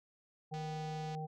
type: harmonic tone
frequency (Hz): 155.56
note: D#3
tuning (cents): 0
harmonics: 1 / 3 / 5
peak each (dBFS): -40 / -47 / -43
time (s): 0.51-1.27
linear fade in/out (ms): 20
type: click train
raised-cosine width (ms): 0.2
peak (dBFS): -36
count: 151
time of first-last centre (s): 0.54-1.15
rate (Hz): 246
effects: none